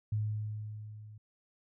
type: tone with level ramp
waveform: sine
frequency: 106.7 Hz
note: G#2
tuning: 47 cents sharp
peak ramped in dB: -28 to -48 dBFS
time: 0.12-1.18 s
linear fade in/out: 5 ms
effects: none